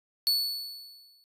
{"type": "tone with exponential decay", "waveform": "45% pulse", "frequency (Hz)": 4435, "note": "C#8", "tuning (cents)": 0, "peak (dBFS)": -20, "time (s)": [0.27, 1.24], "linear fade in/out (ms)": 0, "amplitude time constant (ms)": 210, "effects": ["resampled to 32000 Hz"]}